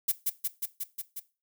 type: noise with echo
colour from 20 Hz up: violet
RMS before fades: -25 dBFS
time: 0.08-0.12 s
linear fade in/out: 10 ms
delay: 180 ms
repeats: 6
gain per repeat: -2 dB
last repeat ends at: 1.2 s
effects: noise-tail reverb RT60 0.3 s tail -17 dB re dry